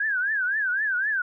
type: tone with vibrato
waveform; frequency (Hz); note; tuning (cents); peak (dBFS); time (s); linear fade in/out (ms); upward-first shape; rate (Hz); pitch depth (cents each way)
sine; 1600; G6; +35; -22; 0-1.22; 5; triangle; 3.9; 200
effects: none